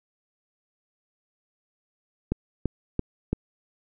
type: click train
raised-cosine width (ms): 3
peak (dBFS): -11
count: 4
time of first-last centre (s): 2.32-3.33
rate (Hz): 2.97
effects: none